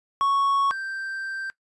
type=tone pair in turn; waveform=triangle; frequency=1108.7 / 1567.9 Hz; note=C#6 / G6; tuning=0 / 0 cents; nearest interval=tritone; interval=600 cents; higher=second; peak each=-17 / -27 dBFS; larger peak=first; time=0.21-0.71 / 0.71-1.5 s; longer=second; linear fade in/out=0 ms; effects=noise-tail reverb RT60 0.1 s tail -18 dB re dry + resampled to 24000 Hz